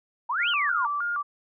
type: exponential two-way sweep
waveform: sine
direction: up then down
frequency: 880 to 3249 to 880 Hz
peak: -24 dBFS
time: 0.29-0.87 s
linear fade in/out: 10 ms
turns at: 0.49 s
type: tone with vibrato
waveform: sine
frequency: 1283 Hz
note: E6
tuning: 47 cents flat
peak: -25 dBFS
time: 0.38-1.23 s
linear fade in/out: 20 ms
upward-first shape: square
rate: 3.2 Hz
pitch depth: 170 cents each way
effects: none